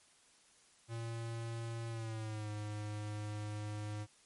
square tone with pitch glide, 115.4 to 105.21 Hz, A#2 to G#2, -17 to +23 cents, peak -40 dBFS, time 0.88-4.07 s, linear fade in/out 50 ms, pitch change -160 cents, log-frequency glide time 1.89-2.5 s, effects white hiss -66 dBFS RMS until 4.25 s + MP3 48 kbps

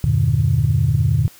sine chord, E half-diminished seventh, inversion none, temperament just, 82.41 / 98.89 / 118.67 / 148.33 Hz, E2 / G2 / Bb2 / D3, 0 / +16 / +31 / +18 cents, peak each -21 / -19 / -17 / -18 dBFS, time 0.04-1.28 s, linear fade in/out 0 ms, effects tanh soft clip ceiling -4 dBFS + white hiss -46 dBFS RMS until 1.39 s

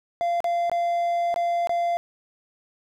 triangle tone with dropouts, 690 Hz, F5, 21 cents flat, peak -19 dBFS, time 0.21-1.97 s, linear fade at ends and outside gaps 0 ms, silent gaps 0.404-0.443 / 0.697-0.716 / 1.342-1.361 / 1.672-1.694 s, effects none

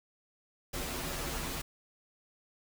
pink noise with comb filter, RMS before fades -37 dBFS, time 0.73-1.62 s, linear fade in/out 10 ms, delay 9.7 ms, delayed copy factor -0.95, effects none

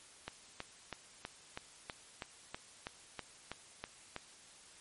click train, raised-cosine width 0.3 ms, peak -24 dBFS, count 13, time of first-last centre 0.28-4.163 s, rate 3.09 Hz, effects white hiss -58 dBFS RMS until 4.8 s + MP3 48 kbps

